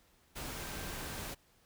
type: tone in noise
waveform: sine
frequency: 1568 Hz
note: G6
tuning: in tune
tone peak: -53 dBFS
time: 0.55-1.2 s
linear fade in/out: 20 ms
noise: pink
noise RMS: -42 dBFS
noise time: 0.35-1.35 s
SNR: -14 dB
effects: pink hiss -68 dBFS RMS until 1.65 s

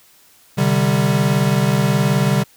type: chord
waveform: square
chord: C suspended second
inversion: none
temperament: equal with one note detuned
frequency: 130.81 / 149.57 / 196 Hz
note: C3 / D3 / G3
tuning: 0 / +32 / 0 cents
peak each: -19 dBFS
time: 0.57-2.44 s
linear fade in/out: 20 ms
effects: white hiss -51 dBFS RMS until 2.56 s

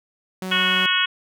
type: tone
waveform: sawtooth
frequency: 186.5 Hz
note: F#3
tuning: 14 cents sharp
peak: -23 dBFS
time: 0.42-0.86 s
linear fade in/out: 2 ms
type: harmonic tone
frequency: 367.1 Hz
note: F#4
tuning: 14 cents flat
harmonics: 3 / 4 / 5 / 6 / 7 / 8 / 9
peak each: -27 / -23 / -27 / -28 / -25 / -24 / -23 dBFS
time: 0.51-1.06 s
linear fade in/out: 10 ms
effects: none

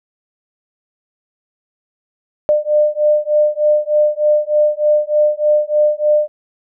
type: beating tone pair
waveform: sine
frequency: 599 / 602.3 Hz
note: D5 / D5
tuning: +34 / +44 cents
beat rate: 3.3 Hz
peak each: -14 dBFS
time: 2.49-6.28 s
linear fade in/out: 0 ms
effects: none

